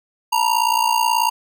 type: ring-modulated tone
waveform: square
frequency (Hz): 932.3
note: A#5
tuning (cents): 0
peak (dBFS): -13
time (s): 0.32-1.3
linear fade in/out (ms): 10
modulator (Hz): 29.2
effects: none